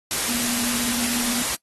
sine tone in noise, 240.6 Hz, B3, 45 cents flat, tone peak -28 dBFS, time 0.29-1.42 s, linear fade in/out 0 ms, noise white, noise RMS -24 dBFS, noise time 0.11-1.55 s, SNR -7 dB, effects noise-tail reverb RT60 0.1 s tail -20 dB re dry + AAC 32 kbps

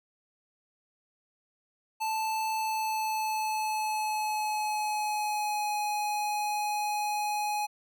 square tone with pitch glide, 878 to 836.9 Hz, A5 to G#5, -4 to +13 cents, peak -29 dBFS, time 2-7.67 s, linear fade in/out 20 ms, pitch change -83 cents, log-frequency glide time 2.51-5.78 s, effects none

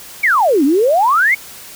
sine exponential two-way sweep, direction down then up, 2349 to 261.6 to 2259 Hz, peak -9 dBFS, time 0.23-1.35 s, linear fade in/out 10 ms, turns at 0.64 s, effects white hiss -35 dBFS RMS until 1.75 s

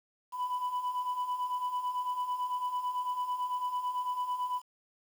sine beating tone pair, 987.8 / 996.8 Hz, B5 / B5, 0 / +16 cents, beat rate 9 Hz, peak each -35 / -30 dBFS, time 0.32-4.62 s, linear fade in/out 50 ms, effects tanh soft clip ceiling -28 dBFS + 9-bit

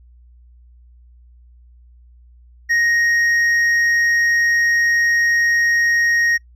sine tone with hard clipping, 1871 Hz, A#6, 6 cents sharp, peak -15 dBFS, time 2.69-6.38 s, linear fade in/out 20 ms, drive 4 dB, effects noise-tail reverb RT60 0.1 s tail -23 dB re dry + added 60 Hz sine -44 dBFS peak until 6.55 s

